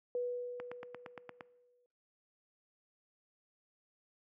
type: tone with exponential decay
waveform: sine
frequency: 490 Hz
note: B4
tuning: 14 cents flat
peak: -32 dBFS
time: 0.15-1.86 s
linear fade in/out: 1 ms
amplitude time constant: 370 ms
type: click train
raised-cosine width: 0.5 ms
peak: -29 dBFS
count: 8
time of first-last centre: 0.6-1.408 s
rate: 8.66 Hz
effects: noise-tail reverb RT60 0.7 s tail -24 dB re dry + high-pass 150 Hz 12 dB/octave